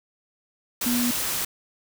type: tone in noise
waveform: sine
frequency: 243.2 Hz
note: B3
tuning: 26 cents flat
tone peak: -22 dBFS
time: 0.86-1.11 s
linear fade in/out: 5 ms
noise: white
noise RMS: -27 dBFS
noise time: 0.81-1.45 s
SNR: +2 dB
effects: none